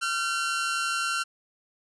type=tone pair together; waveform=sawtooth; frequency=1373.7 / 1525 Hz; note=F6 / G6; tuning=-29 / -48 cents; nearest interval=major second; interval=181 cents; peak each=-23 / -29 dBFS; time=0.01-1.24 s; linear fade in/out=20 ms; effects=resampled to 24000 Hz